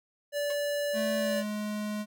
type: tone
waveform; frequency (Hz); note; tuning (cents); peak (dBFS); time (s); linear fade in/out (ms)
square; 580; D5; -22; -29; 0.32-1.44; 50
type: tone with exponential decay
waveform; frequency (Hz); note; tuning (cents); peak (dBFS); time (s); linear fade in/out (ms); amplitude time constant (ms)
sawtooth; 547; C#5; -23; -32; 0.5-0.59; 2; 19
type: tone with pitch glide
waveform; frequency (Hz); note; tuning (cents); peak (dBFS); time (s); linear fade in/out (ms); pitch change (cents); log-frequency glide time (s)
square; 218.2 to 210.4; A3 to G#3; -14 to +23; -32; 0.93-2.06; 50; -63; 1.18-1.43
effects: none